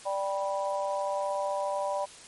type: harmonic tone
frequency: 196 Hz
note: G3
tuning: in tune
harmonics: 3 / 4 / 5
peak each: -30 / -34 / -33 dBFS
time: 0.05-2.06 s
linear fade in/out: 20 ms
effects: white hiss -49 dBFS RMS until 2.27 s + MP3 48 kbps